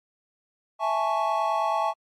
triangle chord, A major seventh, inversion second, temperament equal, 659.3 / 830.6 / 880 / 1108.7 Hz, E5 / G#5 / A5 / C#6, 0 / 0 / 0 / 0 cents, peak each -26 dBFS, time 0.79-1.94 s, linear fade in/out 50 ms, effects MP3 64 kbps

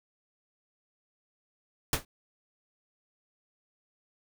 pink noise with exponential decay, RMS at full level -21 dBFS, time 1.93-2.05 s, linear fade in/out 2 ms, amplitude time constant 24 ms, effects none

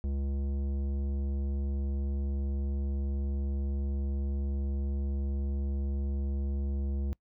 sine tone with tanh clipping, 69.3 Hz, C#2, in tune, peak -31 dBFS, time 0.04-7.13 s, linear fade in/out 0 ms, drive 13 dB, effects noise-tail reverb RT60 0.1 s tail -24 dB re dry

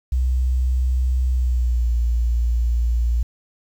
sine tone with pitch glide, 63.2 to 58.63 Hz, B1 to A#1, +41 to +11 cents, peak -16 dBFS, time 0.12-3.23 s, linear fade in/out 5 ms, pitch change -130 cents, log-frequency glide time 1.29-1.91 s, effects 8-bit

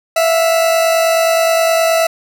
40% pulse tone pair together, 659.3 / 708.8 Hz, E5 / F5, 0 / +25 cents, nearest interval minor second, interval 125 cents, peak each -10 / -20 dBFS, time 0.16-2.07 s, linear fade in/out 5 ms, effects none

